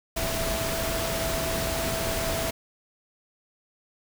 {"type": "tone in noise", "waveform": "sine", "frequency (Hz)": 659.3, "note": "E5", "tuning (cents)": 0, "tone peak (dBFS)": -31, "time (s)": [0.16, 2.51], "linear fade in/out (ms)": 10, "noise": "pink", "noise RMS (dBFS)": -29, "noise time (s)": [0.16, 2.51], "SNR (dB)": -5, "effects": []}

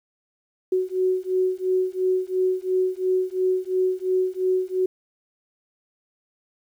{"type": "beating tone pair", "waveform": "sine", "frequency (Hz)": [370, 372.9], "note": ["F#4", "F#4"], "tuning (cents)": [0, 14], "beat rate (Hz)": 2.9, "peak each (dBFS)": -23, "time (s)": [0.72, 4.86], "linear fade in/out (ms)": 5, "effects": ["9-bit"]}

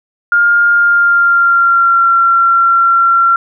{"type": "tone with pitch glide", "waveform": "sine", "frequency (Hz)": [1410, 1366.7], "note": ["F6", "F6"], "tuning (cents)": [16, -38], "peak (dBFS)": -6, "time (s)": [0.32, 3.36], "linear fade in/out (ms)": 2, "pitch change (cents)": -54, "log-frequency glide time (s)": [0.72, 2.1], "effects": []}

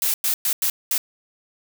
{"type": "noise bursts at uneven times", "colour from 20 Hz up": "blue", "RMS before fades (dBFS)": -21, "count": 5, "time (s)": [[0.02, 0.14], [0.24, 0.34], [0.45, 0.53], [0.62, 0.7], [0.91, 0.98]], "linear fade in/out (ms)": 2, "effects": []}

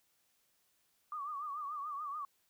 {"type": "tone with vibrato", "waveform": "sine", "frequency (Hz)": 1171, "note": "D6", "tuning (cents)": -5, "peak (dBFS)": -38, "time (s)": [1.12, 2.25], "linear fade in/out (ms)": 2, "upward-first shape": "triangle", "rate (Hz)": 6.9, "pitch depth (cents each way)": 120, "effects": ["white hiss -75 dBFS RMS until 2.49 s"]}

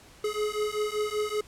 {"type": "beating tone pair", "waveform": "square", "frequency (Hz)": [420, 425.2], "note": ["G#4", "G#4"], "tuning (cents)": [19, 41], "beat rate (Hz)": 5.2, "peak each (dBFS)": -31, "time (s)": [0.24, 1.41], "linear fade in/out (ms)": 5, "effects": ["pink hiss -53 dBFS RMS until 1.47 s", "low-pass 11000 Hz 12 dB/octave"]}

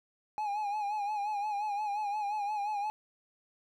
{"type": "tone with vibrato", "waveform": "triangle", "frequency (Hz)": 830.6, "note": "G#5", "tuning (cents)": 0, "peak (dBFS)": -29, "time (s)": [0.38, 2.9], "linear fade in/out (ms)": 0, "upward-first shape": "sine", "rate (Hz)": 5.7, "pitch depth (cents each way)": 62, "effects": []}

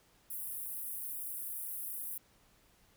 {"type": "high-pass noise", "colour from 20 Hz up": "pink", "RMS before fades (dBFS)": -41, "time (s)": [0.3, 2.18], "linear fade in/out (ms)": 5, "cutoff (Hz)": 10000, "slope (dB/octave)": 48, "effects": ["pink hiss -67 dBFS RMS until 2.96 s"]}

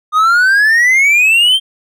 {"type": "exponential sweep", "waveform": "triangle", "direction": "up", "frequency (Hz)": [1219, 3194], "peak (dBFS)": -5, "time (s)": [0.12, 1.6], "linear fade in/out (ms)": 50, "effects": []}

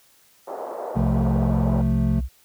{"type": "band-pass noise", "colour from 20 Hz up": "pink", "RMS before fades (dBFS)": -32, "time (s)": [0.47, 1.82], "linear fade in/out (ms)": 10, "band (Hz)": [450, 860], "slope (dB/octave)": 24}
{"type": "tone", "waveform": "sine", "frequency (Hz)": 63.2, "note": "B1", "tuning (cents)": 41, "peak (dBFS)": -23, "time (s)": [0.95, 2.29], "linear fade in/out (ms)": 50}
{"type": "chord", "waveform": "triangle", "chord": "F major", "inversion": "second", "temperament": "equal", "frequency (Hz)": [130.81, 174.61, 220], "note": ["C3", "F3", "A3"], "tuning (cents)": [0, 0, 0], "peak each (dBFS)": [-21, -23, -21], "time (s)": [0.95, 2.21], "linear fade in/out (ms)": 20}
{"effects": ["white hiss -57 dBFS RMS until 2.44 s"]}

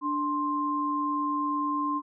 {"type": "tone pair together", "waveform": "sine", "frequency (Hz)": [293.7, 1051.5], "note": ["D4", "C6"], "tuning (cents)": [0, 8], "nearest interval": "octave + minor seventh", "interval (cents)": 2208, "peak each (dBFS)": [-30, -27], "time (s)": [0.01, 2.02], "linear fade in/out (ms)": 50, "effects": []}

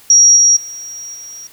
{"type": "tone with level steps", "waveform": "sine", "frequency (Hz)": 5680, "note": "F8", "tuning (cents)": 28, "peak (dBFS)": [-4, -6, -26, -29], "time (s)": [0.1, 1.47], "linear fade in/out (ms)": 2, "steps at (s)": [0.36, 0.56, 1.14], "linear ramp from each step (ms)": 10, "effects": ["white hiss -44 dBFS RMS until 1.52 s"]}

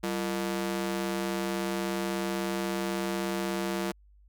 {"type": "ring-modulated tone", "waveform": "sawtooth", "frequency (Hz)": 268.1, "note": "C4", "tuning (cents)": 42, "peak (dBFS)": -22, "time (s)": [0.03, 3.92], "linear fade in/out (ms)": 10, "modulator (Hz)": 75.9, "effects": ["added 50 Hz sine -55 dBFS peak until 4.28 s"]}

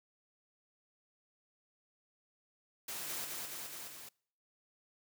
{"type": "noise with echo", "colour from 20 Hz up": "white", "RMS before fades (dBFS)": -42, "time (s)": [2.88, 3.25], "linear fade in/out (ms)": 5, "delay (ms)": 210, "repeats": 4, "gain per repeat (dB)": -2, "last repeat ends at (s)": 4.09, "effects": ["noise-tail reverb RT60 0.6 s tail -26 dB re dry", "high-pass 100 Hz 12 dB/octave"]}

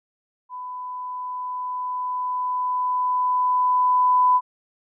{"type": "tone with level ramp", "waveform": "sine", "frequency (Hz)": 1000, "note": "B5", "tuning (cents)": 21, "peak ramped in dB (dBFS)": [-31, -13], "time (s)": [0.49, 4.41], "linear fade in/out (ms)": 50, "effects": []}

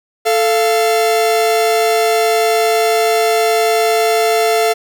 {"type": "tone pair together", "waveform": "45% pulse", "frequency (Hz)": [440, 689.6], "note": ["A4", "F5"], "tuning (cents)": [0, -22], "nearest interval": "minor sixth", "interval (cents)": 778, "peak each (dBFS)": -14, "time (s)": [0.25, 4.74], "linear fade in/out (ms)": 20, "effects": []}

